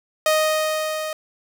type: tone with level ramp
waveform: sawtooth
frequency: 622.3 Hz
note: D#5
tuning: in tune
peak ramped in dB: -11 to -22 dBFS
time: 0.26-1.13 s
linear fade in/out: 2 ms
effects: none